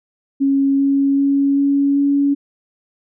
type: tone with pitch steps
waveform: sine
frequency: 274.9 / 276.7 / 278.4 / 280.2 / 282 Hz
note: C#4 / C#4 / C#4 / C#4 / C#4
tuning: -14 / -3 / +8 / +19 / +30 cents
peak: -12 dBFS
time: 0.4-2.35 s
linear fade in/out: 20 ms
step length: 390 ms
effects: none